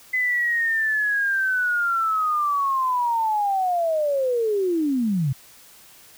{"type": "linear sweep", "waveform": "sine", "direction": "down", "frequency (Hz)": [2030, 123.5], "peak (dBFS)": -19, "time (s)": [0.13, 5.33], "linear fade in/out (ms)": 10, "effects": ["white hiss -49 dBFS RMS until 6.17 s"]}